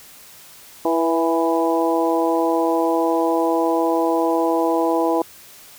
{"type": "harmonic tone with a mistuned harmonic", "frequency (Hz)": 165.4, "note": "E3", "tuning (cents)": 6, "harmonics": [2, 3, 4, 5, 6], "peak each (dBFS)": [-20, -22, -23, -24, -25], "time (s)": [0.85, 5.22], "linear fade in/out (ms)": 2, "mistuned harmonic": 3, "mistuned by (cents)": -25, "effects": ["white hiss -44 dBFS RMS until 5.78 s"]}